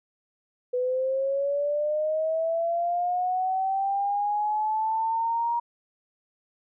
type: linear sweep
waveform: sine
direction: up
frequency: 493.9 to 948 Hz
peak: -23 dBFS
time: 0.73-5.6 s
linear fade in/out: 10 ms
effects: none